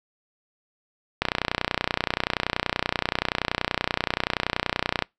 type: click train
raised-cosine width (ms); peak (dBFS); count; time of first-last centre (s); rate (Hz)
0.3; -5; 117; 1.22-5.023; 30.5
effects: noise-tail reverb RT60 0.2 s tail -26 dB re dry